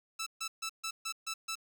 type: tone bursts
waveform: 10% pulse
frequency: 1318.5 Hz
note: E6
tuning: in tune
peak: -27 dBFS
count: 7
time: 0.19-1.555 s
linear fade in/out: 10 ms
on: 75 ms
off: 140 ms
effects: none